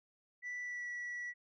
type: tone with pitch glide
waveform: sine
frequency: 1970 to 1945.1 Hz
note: B6 to B6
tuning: -5 to -27 cents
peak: -37 dBFS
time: 0.42-1.34 s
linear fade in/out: 50 ms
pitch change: -22 cents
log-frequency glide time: 0.62-0.88 s
effects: tanh soft clip ceiling -38 dBFS